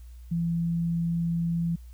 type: tone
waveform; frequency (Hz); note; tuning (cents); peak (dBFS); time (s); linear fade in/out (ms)
sine; 168.5; E3; +38; -24; 0.31-1.76; 10
effects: added 60 Hz sine -42 dBFS peak until 1.93 s + white hiss -64 dBFS RMS until 1.93 s